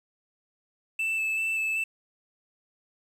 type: tone with vibrato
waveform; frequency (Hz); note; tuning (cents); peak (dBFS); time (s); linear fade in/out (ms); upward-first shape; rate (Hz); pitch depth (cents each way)
triangle; 2637; E7; 0; -24; 0.99-1.84; 5; square; 2.6; 11
effects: 9-bit